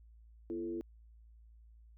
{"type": "tone with frequency modulation", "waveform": "sine", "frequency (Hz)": 338.7, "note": "E4", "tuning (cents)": 47, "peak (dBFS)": -36, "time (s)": [0.5, 0.81], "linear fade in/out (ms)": 0, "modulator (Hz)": 96.4, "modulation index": 0.72, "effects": ["added 56 Hz sine -56 dBFS peak until 1.97 s"]}